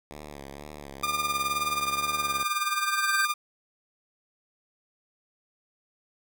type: tone with vibrato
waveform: 5% pulse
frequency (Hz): 72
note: D2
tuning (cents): -34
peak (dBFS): -29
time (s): 0.11-2.44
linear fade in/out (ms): 0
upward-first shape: sine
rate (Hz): 2.1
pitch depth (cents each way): 80
type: tone with tremolo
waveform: sawtooth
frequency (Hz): 1204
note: D6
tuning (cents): +43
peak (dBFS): -19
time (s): 1.03-3.34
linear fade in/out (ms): 5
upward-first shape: triangle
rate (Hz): 19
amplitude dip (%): 75
type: tone with exponential growth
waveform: square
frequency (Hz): 1568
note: G6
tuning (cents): 0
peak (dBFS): -23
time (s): 1.59-3.25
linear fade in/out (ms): 2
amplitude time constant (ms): 360
effects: none